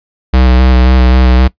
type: tone with vibrato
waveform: square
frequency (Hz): 63.3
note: B1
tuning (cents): +43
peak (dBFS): -5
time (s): 0.33-1.48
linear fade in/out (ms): 10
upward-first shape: square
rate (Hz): 3.8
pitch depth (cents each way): 18
effects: noise-tail reverb RT60 0.1 s tail -19 dB re dry + resampled to 11025 Hz